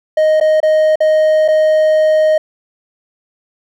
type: tone with dropouts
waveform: triangle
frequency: 622.3 Hz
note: D#5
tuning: in tune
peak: -6 dBFS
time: 0.17-2.38 s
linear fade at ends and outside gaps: 5 ms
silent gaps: 0.401-0.41 / 0.603-0.629 / 0.957-1.004 / 1.48-1.484 s
effects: none